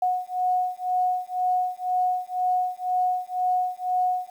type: beating tone pair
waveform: sine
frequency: 730 / 732 Hz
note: F#5 / F#5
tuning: -24 / -19 cents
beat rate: 2 Hz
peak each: -25 / -25 dBFS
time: 0.02-4.3 s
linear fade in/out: 5 ms
effects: 9-bit